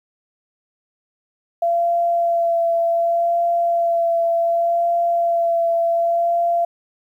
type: tone with vibrato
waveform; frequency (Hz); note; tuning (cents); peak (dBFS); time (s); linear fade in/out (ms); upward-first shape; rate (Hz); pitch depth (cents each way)
sine; 680; F5; -46; -15; 1.62-6.65; 5; sine; 0.67; 16
effects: 9-bit